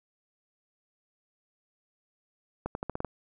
accelerating click train, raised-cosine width 1 ms, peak -18 dBFS, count 7, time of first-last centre 2.66-3.047 s, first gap 91 ms, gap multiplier 0.86, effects none

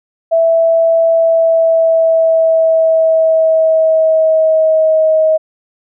sine tone with pitch glide, 659.3 to 631.7 Hz, E5 to D#5, 0 to +26 cents, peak -7 dBFS, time 0.31-5.38 s, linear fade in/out 20 ms, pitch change -74 cents, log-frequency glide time 1.1-5.14 s, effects none

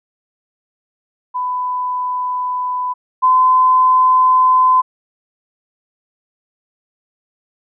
sine tone pair in turn, 999 / 1021.8 Hz, B5 / C6, +20 / -41 cents, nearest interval unison, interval 39 cents, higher second, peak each -17 / -8 dBFS, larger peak second, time 1.34-2.94 / 3.22-4.82 s, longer neither, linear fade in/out 20 ms, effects none

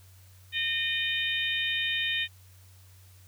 harmonic tone, 612 Hz, D#5, 29 cents flat, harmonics 3 / 4 / 5 / 6, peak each -32 / -32 / -32 / -32 dBFS, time 0.52-2.28 s, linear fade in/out 50 ms, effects added 93 Hz sine -52 dBFS peak until 3.27 s + white hiss -60 dBFS RMS until 3.27 s

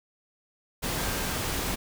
sine tone in noise, 1575 Hz, G6, 8 cents sharp, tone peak -41 dBFS, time 0.97-1.37 s, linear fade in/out 20 ms, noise pink, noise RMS -30 dBFS, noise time 0.82-1.76 s, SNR -14 dB, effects none

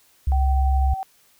sine tone, 67.6 Hz, C#2, 43 cents flat, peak -16 dBFS, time 0.27-0.94 s, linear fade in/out 5 ms
sine tone with tremolo, 768 Hz, G5, 36 cents flat, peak -25 dBFS, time 0.32-1.03 s, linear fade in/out 0 ms, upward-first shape sine, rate 12 Hz, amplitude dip 25%
effects white hiss -58 dBFS RMS until 1.39 s

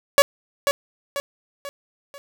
sawtooth tone with echo, 564 Hz, C#5, 30 cents sharp, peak -6 dBFS, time 0.18-0.22 s, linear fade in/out 0 ms, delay 490 ms, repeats 4, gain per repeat -7 dB, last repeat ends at 2.18 s, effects none

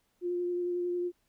sine tone with vibrato, 353.3 Hz, F4, 20 cents sharp, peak -29 dBFS, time 0.21-1.12 s, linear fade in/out 50 ms, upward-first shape sine, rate 11 Hz, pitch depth 13 cents each way, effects pink hiss -74 dBFS RMS until 1.28 s

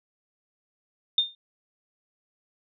sine tone with exponential decay, 3630 Hz, A#7, 47 cents flat, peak -15 dBFS, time 1.18-1.35 s, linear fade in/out 2 ms, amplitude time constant 36 ms, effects none

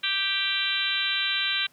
harmonic tone, 392 Hz, G4, in tune, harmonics 3 / 4 / 5 / 6 / 7 / 8 / 9 / 10, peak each -40 / -31 / -37 / -31 / -33 / -30 / -34 / -29 dBFS, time 0.03-1.67 s, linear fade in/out 10 ms, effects pink hiss -60 dBFS RMS until 1.72 s + high-pass 150 Hz 12 dB/octave

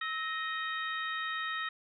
harmonic tone with a mistuned harmonic, 622.3 Hz, D#5, in tune, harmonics 2 / 3 / 4 / 5 / 6, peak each -37 / -36 / -47 / -47 / -42 dBFS, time 0.01-1.69 s, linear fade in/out 5 ms, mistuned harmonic 2, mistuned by +69 cents, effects none

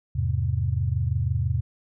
sine chord, E augmented, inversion none, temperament just, 82.41 / 103.01 / 128.76 Hz, E2 / G#2 / B#2, 0 / -14 / -27 cents, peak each -26 dBFS, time 0.15-1.61 s, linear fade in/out 10 ms, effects none

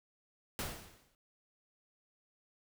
pink noise with exponential decay, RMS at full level -36 dBFS, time 0.59-1.15 s, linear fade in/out 1 ms, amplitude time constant 120 ms, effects none

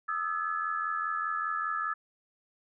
sine tone cluster, 1233 / 1318 / 1709 Hz, D#6 / E6 / G#6, -16 / -1 / +49 cents, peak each -35 / -32 / -35 dBFS, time 0.08-1.94 s, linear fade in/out 10 ms, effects none

